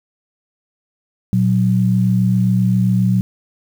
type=tone pair together; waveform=sine; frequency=118.16 / 185.6 Hz; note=A#2 / F#3; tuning=+24 / +6 cents; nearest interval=minor sixth; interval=782 cents; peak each=-15 / -14 dBFS; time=1.33-3.21 s; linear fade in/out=0 ms; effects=7-bit